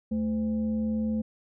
sine tone with frequency modulation, 219.4 Hz, A3, 5 cents flat, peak -25 dBFS, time 0.11-1.22 s, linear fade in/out 10 ms, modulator 294 Hz, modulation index 0.42, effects none

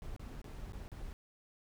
brown noise with dropouts, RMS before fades -45 dBFS, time 0.02-1.13 s, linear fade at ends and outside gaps 0 ms, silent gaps 0.163-0.195 / 0.416-0.443 / 0.721-0.733 / 0.88-0.917 s, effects none

